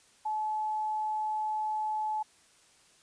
sine tone, 860 Hz, A5, 40 cents flat, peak -29 dBFS, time 0.25-2.23 s, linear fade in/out 10 ms, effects white hiss -62 dBFS RMS until 3.02 s + resampled to 22050 Hz

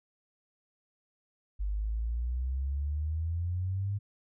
sine exponential sweep, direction up, 49 to 102.5 Hz, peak -29 dBFS, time 1.59-3.99 s, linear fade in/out 20 ms, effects none

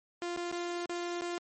sawtooth tone with dropouts, 348.2 Hz, F4, 5 cents flat, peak -30 dBFS, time 0.22-1.38 s, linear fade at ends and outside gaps 1 ms, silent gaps 0.364-0.373 / 0.515-0.525 / 0.859-0.894 / 1.212-1.219 s, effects MP3 32 kbps

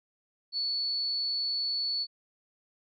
sine tone, 4435 Hz, C#8, in tune, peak -28 dBFS, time 0.52-2.07 s, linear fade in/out 50 ms, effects none

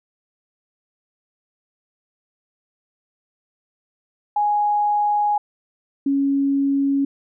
sine tone pair in turn, 830.6 / 277.2 Hz, G#5 / C#4, 0 / 0 cents, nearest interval octave + perfect fifth, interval 1900 cents, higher first, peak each -16 dBFS, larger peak neither, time 4.36-5.38 / 6.06-7.05 s, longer first, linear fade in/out 5 ms, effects none

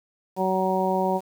harmonic tone, 188 Hz, F#3, 28 cents sharp, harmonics 1 / 2 / 3 / 4 / 5, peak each -27 / -27 / -27 / -27 / -27 dBFS, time 0.36-1.21 s, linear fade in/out 50 ms, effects 8-bit

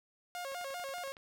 sawtooth tone with vibrato, 622.3 Hz, D#5, in tune, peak -35 dBFS, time 0.35-1.12 s, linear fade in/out 0 ms, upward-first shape square, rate 5.1 Hz, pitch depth 230 cents each way
click train, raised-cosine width 0.3 ms, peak -36 dBFS, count 8, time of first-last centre 0.52-1.168 s, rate 10.8 Hz
effects none

